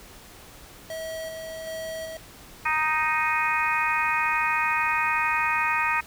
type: tone with tremolo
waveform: square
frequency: 644 Hz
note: E5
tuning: 41 cents flat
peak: -32 dBFS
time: 0.9-2.17 s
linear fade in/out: 2 ms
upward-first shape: square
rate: 1.3 Hz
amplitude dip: 30%
type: harmonic tone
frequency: 311.1 Hz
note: D#4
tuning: in tune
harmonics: 3 / 4 / 5 / 6 / 7 / 8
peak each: -27 / -28 / -32 / -29 / -32 / -27 dBFS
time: 2.65-6.01 s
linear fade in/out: 10 ms
effects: pink hiss -47 dBFS RMS until 6.06 s